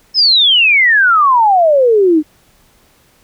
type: exponential sweep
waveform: sine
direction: down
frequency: 5300 to 294 Hz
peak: -6 dBFS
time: 0.14-2.23 s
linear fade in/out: 50 ms
effects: pink hiss -51 dBFS RMS until 3.23 s